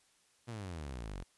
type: exponential sweep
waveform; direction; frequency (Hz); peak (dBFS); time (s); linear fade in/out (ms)
sawtooth; down; 123.47 to 42; -37; 0.47-1.24; 20
effects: white hiss -70 dBFS RMS until 1.37 s + resampled to 24000 Hz